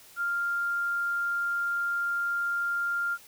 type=tone; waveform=sine; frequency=1396.9 Hz; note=F6; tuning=in tune; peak=-26 dBFS; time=0.16-3.18 s; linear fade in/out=50 ms; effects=white hiss -53 dBFS RMS until 3.27 s